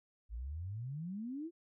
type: exponential sweep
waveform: sine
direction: up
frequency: 51.9 to 349.2 Hz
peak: -39 dBFS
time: 0.29-1.51 s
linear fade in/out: 50 ms
effects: none